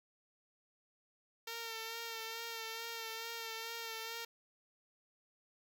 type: tone with vibrato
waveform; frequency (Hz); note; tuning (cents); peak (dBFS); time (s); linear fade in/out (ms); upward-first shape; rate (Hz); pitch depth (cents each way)
5% pulse; 455.2; A#4; -41; -30; 1.47-4.25; 5; sine; 2.3; 29
effects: none